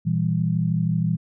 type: chord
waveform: sine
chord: E diminished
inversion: second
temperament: just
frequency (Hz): 118.67 / 164.81 / 197.78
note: Bb2 / E3 / G3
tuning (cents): +31 / 0 / +16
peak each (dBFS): -25 / -21 / -27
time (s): 0.05-1.17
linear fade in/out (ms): 20
effects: none